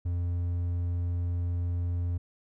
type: tone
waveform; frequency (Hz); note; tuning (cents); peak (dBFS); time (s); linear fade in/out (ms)
triangle; 87.31; F2; 0; -25; 0.05-2.18; 10
effects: none